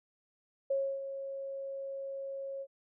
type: tone with ADSR envelope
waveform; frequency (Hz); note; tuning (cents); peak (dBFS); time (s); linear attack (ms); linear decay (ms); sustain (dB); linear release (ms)
sine; 546; C#5; -26; -27; 0.7-2.67; 8; 290; -10; 55
effects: none